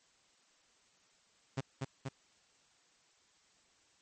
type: tone with echo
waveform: sawtooth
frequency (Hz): 134.1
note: C3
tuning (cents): +43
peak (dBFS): -29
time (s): 1.57-1.61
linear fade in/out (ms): 10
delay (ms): 240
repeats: 2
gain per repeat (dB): -2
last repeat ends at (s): 2.09
effects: white hiss -69 dBFS RMS until 4.01 s + MP3 32 kbps